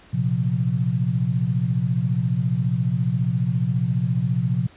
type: chord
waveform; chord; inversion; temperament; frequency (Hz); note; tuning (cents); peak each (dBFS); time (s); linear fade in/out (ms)
sine; Bb suspended second; none; just; 116.54 / 131.11 / 174.81; Bb2 / C3 / F3; 0 / +4 / +2; -24 / -22 / -24; 0.13-4.67; 10
effects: pink hiss -50 dBFS RMS until 4.76 s + resampled to 8000 Hz